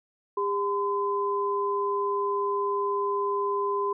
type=tone pair together; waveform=sine; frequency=402.5 / 1019 Hz; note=G4 / C6; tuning=+46 / -46 cents; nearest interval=octave + major third; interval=1608 cents; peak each=-27 dBFS; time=0.37-3.93 s; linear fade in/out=5 ms; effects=none